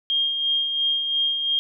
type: tone with tremolo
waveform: sine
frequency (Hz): 3223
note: G7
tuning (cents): +47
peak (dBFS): -18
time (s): 0.1-1.59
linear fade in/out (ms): 0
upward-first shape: sine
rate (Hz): 2.9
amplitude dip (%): 45
effects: none